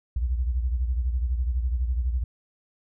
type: beating tone pair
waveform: sine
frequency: 60.5 / 72.5 Hz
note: B1 / D2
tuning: -35 / -22 cents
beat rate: 12 Hz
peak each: -23 / -31 dBFS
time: 0.16-2.24 s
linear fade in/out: 5 ms
effects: none